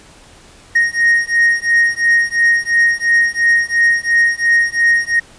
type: beating tone pair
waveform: triangle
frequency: 1864.7 / 1867.6 Hz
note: A#6 / A#6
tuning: 0 / +3 cents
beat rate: 2.9 Hz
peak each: -12 dBFS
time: 0.75-5.2 s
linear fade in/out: 10 ms
effects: pink hiss -43 dBFS RMS until 5.38 s + resampled to 22050 Hz